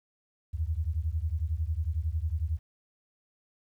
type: beating tone pair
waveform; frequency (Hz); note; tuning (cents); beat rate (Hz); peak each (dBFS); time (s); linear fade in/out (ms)
sine; 74.9 / 85.9; D2 / F2; +35 / -28; 11; -30 / -31; 0.53-2.59; 20
effects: 11-bit